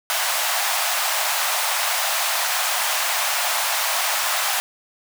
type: high-pass noise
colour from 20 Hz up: pink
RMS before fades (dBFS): -22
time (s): 0.1-4.6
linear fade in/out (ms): 0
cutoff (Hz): 650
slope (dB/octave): 48
effects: none